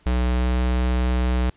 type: tone with pitch glide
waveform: square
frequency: 61.74 to 62.17 Hz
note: B1 to B1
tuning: 0 to +12 cents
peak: -19 dBFS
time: 0.06-1.5 s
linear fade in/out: 5 ms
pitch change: +12 cents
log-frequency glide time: 0.39-0.47 s
effects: pink hiss -58 dBFS RMS until 1.56 s + resampled to 8000 Hz